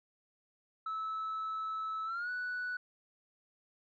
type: tone with pitch glide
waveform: sine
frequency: 1304 to 1480.7 Hz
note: E6 to F#6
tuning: -19 to +1 cents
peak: -33 dBFS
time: 0.86-2.77 s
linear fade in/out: 5 ms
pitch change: +220 cents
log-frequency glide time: 2.05-2.3 s
effects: tanh soft clip ceiling -33 dBFS

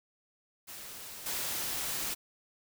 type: noise with level steps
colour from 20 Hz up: white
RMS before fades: -45 / -35 dBFS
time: 0.67-2.15 s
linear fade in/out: 20 ms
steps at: 1.26 s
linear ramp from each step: 5 ms
effects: none

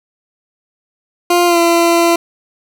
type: tone with pitch glide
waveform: 20% pulse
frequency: 350 to 339.3 Hz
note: F4 to F4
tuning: +4 to -50 cents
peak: -4 dBFS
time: 1.3-2.16 s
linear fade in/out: 5 ms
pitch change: -54 cents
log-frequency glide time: 1.46-1.58 s
effects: none

